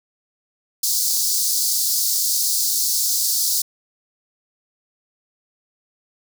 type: high-pass noise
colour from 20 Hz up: pink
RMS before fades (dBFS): -20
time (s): 0.83-3.62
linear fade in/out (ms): 5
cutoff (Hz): 4400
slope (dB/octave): 48
effects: none